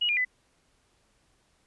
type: tone with pitch steps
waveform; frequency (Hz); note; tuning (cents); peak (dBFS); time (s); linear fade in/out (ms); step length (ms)
sine; 2900 / 2411 / 2004; F#7 / D7 / B6; -35 / +45 / +25; -23; 0.01-0.25; 10; 80
effects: pink hiss -68 dBFS RMS until 1.66 s + resampled to 24000 Hz